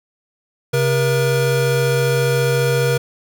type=tone pair together; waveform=square; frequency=134.3 / 477.6 Hz; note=C3 / A#4; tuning=+46 / +42 cents; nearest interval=octave + minor seventh; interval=2196 cents; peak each=-18 dBFS; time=0.73-2.98 s; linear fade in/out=10 ms; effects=9-bit